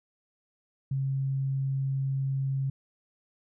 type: tone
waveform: sine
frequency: 135.4 Hz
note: C#3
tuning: 40 cents flat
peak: -26 dBFS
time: 0.91-2.7 s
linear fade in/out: 5 ms
effects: none